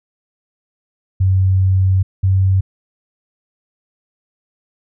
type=tone pair in turn; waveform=sine; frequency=94.5 / 95.21 Hz; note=F#2 / G2; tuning=+37 / -50 cents; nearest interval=unison; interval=13 cents; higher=second; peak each=-10 dBFS; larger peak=neither; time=1.2-2.03 / 2.23-2.61 s; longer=first; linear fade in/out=10 ms; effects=none